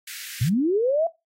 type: high-pass noise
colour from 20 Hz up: pink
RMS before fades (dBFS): -37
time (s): 0.07-0.49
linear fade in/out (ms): 5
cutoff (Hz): 1600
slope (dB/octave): 48
type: linear sweep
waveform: sine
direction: up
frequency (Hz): 105 to 681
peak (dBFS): -18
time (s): 0.41-1.07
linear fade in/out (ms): 5
effects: noise-tail reverb RT60 0.2 s tail -18 dB re dry + AAC 48 kbps